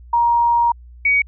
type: tone pair in turn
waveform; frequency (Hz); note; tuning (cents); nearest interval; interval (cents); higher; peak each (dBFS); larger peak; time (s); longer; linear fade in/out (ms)
sine; 943 / 2251; A#5 / C#7; +20 / +26; octave + minor third; 1506; second; -12; neither; 0.13-0.72 / 1.05-1.22; first; 5
effects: added 60 Hz sine -38 dBFS peak until 1.27 s